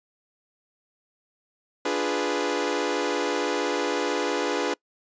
sawtooth chord, D diminished seventh, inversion none, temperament equal, 293.7 / 349.2 / 415.3 / 493.9 Hz, D4 / F4 / Ab4 / Cb5, 0 / 0 / 0 / 0 cents, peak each -26 / -27 / -25 / -25 dBFS, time 1.85-4.74 s, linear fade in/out 5 ms, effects noise-tail reverb RT60 0.1 s tail -25 dB re dry + resampled to 16000 Hz

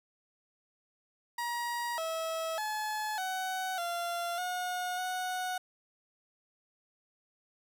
30% pulse tone with pitch steps, 952 / 649 / 856 / 750 / 690 / 724 / 736 Hz, A#5 / E5 / A5 / F#5 / F5 / F#5 / F#5, +36 / -27 / -48 / +23 / -21 / -38 / -9 cents, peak -30 dBFS, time 1.38-5.58 s, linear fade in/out 5 ms, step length 600 ms, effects none

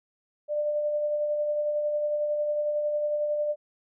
sine tone with tremolo, 595 Hz, D5, 22 cents sharp, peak -23 dBFS, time 0.48-3.56 s, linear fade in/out 50 ms, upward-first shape sine, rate 11 Hz, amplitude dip 30%, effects none

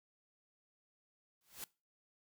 white noise with exponential growth, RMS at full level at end -42 dBFS, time 1.41-1.64 s, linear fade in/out 1 ms, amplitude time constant 48 ms, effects noise-tail reverb RT60 0.3 s tail -22 dB re dry

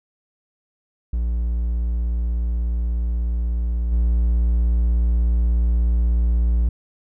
triangle tone with level steps, 58.27 Hz, A#1, in tune, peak -17 / -13 dBFS, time 1.13-6.69 s, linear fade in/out 5 ms, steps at 3.91 s, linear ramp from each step 20 ms, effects none

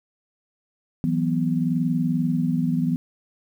sine chord, E suspended second, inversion none, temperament just, 164.81 / 185.42 / 247.2 Hz, E3 / F#3 / B3, 0 / +4 / +2 cents, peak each -23 / -27 / -23 dBFS, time 1.04-2.96 s, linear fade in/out 0 ms, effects 9-bit

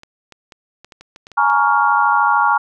clicks, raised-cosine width 0.2 ms, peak -22 dBFS, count 10, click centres 0.034 / 0.323 / 0.522 / 0.846 / 0.922 / 1.01 / 1.161 / 1.269 / 1.317 / 1.5 s
sine chord, Bb minor seventh, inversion third, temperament just, 839.1 / 932.3 / 1118.8 / 1398.5 Hz, Ab5 / Bb5 / Db6 / F6, +18 / 0 / +16 / +2 cents, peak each -17 dBFS, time 1.37-2.58 s, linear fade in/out 10 ms
effects none

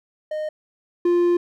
triangle tone pair in turn, 615 / 349.3 Hz, D#5 / F4, -20 / 0 cents, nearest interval minor seventh, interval 980 cents, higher first, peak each -22 / -13 dBFS, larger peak second, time 0.31-0.49 / 1.05-1.37 s, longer second, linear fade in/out 5 ms, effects none

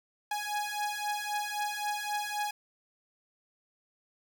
sawtooth beating tone pair, 830.6 / 834.4 Hz, G#5 / G#5, 0 / +8 cents, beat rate 3.8 Hz, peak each -31 dBFS, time 0.31-2.51 s, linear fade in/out 5 ms, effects none

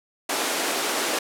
pink high-pass noise, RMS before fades -25 dBFS, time 0.29-1.19 s, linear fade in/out 5 ms, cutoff 300 Hz, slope 24 dB/octave, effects low-pass 12000 Hz 12 dB/octave

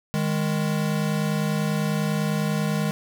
square tone pair together, 155.66 / 205.7 Hz, D#3 / G#3, +1 / -16 cents, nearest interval perfect fourth, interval 483 cents, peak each -25 / -26 dBFS, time 0.14-2.91 s, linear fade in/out 0 ms, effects none

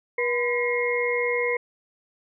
sine tone cluster, 482.6 / 1009 / 1922 / 2145 Hz, B4 / B5 / B6 / C7, -40 / +37 / -48 / +42 cents, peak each -24 / -33 / -33 / -26 dBFS, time 0.18-1.57 s, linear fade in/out 5 ms, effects none

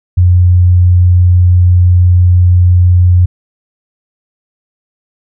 sine tone, 89.4 Hz, F2, 41 cents sharp, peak -3 dBFS, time 0.17-3.26 s, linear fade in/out 10 ms, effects none

